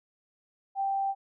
sine tone, 784 Hz, G5, in tune, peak -26 dBFS, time 0.75-1.15 s, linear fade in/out 50 ms, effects none

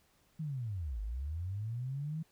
sine linear two-way sweep, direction down then up, 163.2 to 49 to 163.2 Hz, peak -35 dBFS, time 0.39-2.23 s, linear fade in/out 10 ms, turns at 1.01 s, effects pink hiss -70 dBFS RMS until 2.31 s

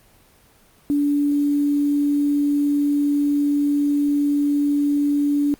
sine tone with quantisation, 288.7 Hz, D4, 30 cents flat, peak -16 dBFS, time 0.9-5.54 s, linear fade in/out 0 ms, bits 7, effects pink hiss -54 dBFS RMS until 5.59 s + Opus 24 kbps

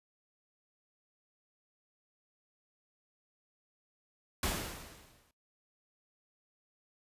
pink noise with exponential decay, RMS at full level -31 dBFS, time 4.43-5.31 s, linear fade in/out 2 ms, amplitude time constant 190 ms, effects noise-tail reverb RT60 0.2 s tail -22 dB re dry + resampled to 32000 Hz

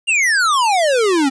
square exponential sweep, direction down, 2866 to 260 Hz, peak -13 dBFS, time 0.07-1.3 s, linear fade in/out 20 ms, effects resampled to 22050 Hz + 9-bit

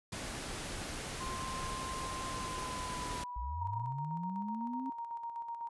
pink noise, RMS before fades -41 dBFS, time 0.12-3.24 s, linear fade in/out 5 ms
sine tone with pitch glide, 1046.5 to 959.6 Hz, C6 to A#5, 0 to +50 cents, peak -40 dBFS, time 1.2-3.88 s, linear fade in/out 5 ms, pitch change -150 cents, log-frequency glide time 2.27-3.65 s
sine linear sweep, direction up, 53.2 to 269.9 Hz, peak -37 dBFS, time 3.36-4.9 s, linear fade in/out 5 ms
sine tone with tremolo, 933 Hz, A#5, 1 cent sharp, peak -37 dBFS, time 3.61-5.69 s, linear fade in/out 5 ms, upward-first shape square, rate 8 Hz, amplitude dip 45%
effects resampled to 24000 Hz

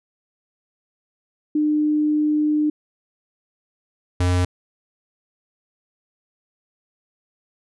sine / square tone pair in turn, 301.7 / 89.7 Hz, D4 / F2, +47 / +47 cents, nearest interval octave + major sixth, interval 2100 cents, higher first, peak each -16 / -17 dBFS, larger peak first, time 1.55-2.7 / 4.2-4.45 s, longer first, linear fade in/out 5 ms, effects resampled to 24000 Hz

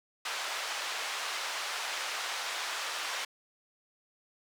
pink band-pass noise, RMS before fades -36 dBFS, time 0.25-3.25 s, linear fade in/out 5 ms, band 920 to 6000 Hz, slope 12 dB/octave, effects high-pass 400 Hz 12 dB/octave

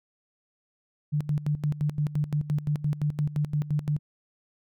sine tone with tremolo, 148.5 Hz, D3, 20 cents sharp, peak -22 dBFS, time 1.12-3.99 s, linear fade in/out 20 ms, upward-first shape square, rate 5.8 Hz, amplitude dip 80%, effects none

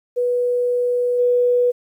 sine tone with level steps, 490 Hz, B4, 14 cents flat, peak -16 / -13 dBFS, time 0.16-1.72 s, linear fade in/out 20 ms, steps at 1.18 s, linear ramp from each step 20 ms, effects 9-bit

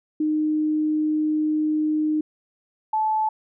sine tone pair in turn, 307.1 / 868.6 Hz, D#4 / A5, -23 / -23 cents, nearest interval octave + tritone, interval 1800 cents, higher second, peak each -19 dBFS, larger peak neither, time 0.2-2.21 / 2.93-3.29 s, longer first, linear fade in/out 5 ms, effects none

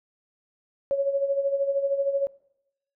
sine tone with tremolo, 554.4 Hz, C#5, in tune, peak -19 dBFS, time 0.91-2.27 s, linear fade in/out 0 ms, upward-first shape sine, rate 13 Hz, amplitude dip 65%, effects noise-tail reverb RT60 0.8 s tail -21 dB re dry

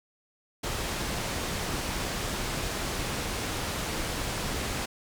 pink low-pass noise, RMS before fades -32 dBFS, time 0.63-4.86 s, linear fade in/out 10 ms, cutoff 9700 Hz, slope 12 dB/octave, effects none

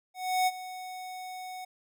square tone with ADSR envelope, 740 Hz, F#5, in tune, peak -23 dBFS, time 0.14-1.65 s, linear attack 330 ms, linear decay 36 ms, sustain -16 dB, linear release 8 ms, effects none

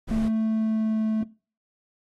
brown noise, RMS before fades -32 dBFS, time 0.07-0.29 s, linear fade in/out 20 ms
triangle tone with pitch glide, 220.9 to 218.5 Hz, A3 to A3, +7 to -12 cents, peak -20 dBFS, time 0.11-1.23 s, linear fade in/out 2 ms, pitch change -19 cents, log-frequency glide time 0.32-1.04 s
effects noise-tail reverb RT60 0.4 s tail -24 dB re dry + AAC 32 kbps

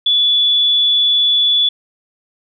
sine tone, 3439 Hz, A7, 40 cents flat, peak -10 dBFS, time 0.06-1.69 s, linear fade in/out 5 ms, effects none

